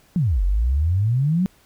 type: exponential two-way sweep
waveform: sine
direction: down then up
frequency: 194.2 to 43.64 to 194.2 Hz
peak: -16 dBFS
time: 0.16-1.46 s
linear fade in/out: 0 ms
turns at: 0.43 s
effects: pink hiss -56 dBFS RMS until 1.65 s